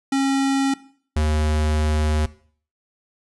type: tone pair in turn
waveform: square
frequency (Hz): 272.2 / 76.53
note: C#4 / D#2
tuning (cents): -31 / -28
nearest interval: octave + minor seventh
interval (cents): 2197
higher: first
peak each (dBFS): -18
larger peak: neither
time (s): 0.12-0.74 / 1.16-2.26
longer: second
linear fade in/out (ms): 5
effects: noise-tail reverb RT60 0.5 s tail -18 dB re dry + resampled to 24000 Hz